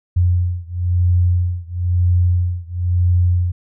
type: beating tone pair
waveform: sine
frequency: 88.3 / 89.3 Hz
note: F2 / F2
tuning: +20 / +39 cents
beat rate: 1 Hz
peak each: -16 / -17 dBFS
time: 0.16-3.52 s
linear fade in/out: 10 ms
effects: none